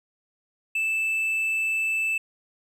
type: tone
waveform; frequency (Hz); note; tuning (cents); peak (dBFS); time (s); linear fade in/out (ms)
triangle; 2637; E7; 0; -21; 0.75-2.18; 5
effects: none